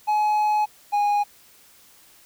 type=tone pair in turn; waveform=triangle; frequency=846 / 823.3 Hz; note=G#5 / G#5; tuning=+32 / -15 cents; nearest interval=unison; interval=47 cents; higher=first; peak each=-16 dBFS; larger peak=neither; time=0.07-0.66 / 0.92-1.24 s; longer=first; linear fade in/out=20 ms; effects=white hiss -53 dBFS RMS until 2.25 s